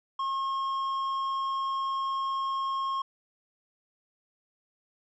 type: tone with tanh clipping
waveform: sine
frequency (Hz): 1079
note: C#6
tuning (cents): -47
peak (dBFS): -29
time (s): 0.19-3.02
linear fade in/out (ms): 5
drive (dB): 7
effects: none